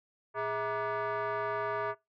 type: tone with frequency modulation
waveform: sine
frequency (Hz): 116.8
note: A#2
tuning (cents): +4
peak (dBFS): -29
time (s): 0.34-1.95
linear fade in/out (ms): 50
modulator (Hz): 532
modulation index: 2.6
effects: noise-tail reverb RT60 0.2 s tail -22 dB re dry + tanh soft clip ceiling -27 dBFS